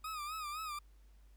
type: tone with vibrato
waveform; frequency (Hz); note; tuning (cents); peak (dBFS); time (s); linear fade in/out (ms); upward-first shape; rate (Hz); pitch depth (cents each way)
40% pulse; 1233; D#6; -16; -39; 0.04-0.79; 5; sine; 3.9; 88
effects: added 50 Hz sine -58 dBFS peak until 1.36 s + pink hiss -74 dBFS RMS until 1.36 s